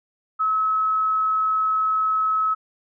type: tone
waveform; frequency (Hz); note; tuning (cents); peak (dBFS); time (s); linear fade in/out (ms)
sine; 1289; E6; -39; -18; 0.39-2.55; 20
effects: none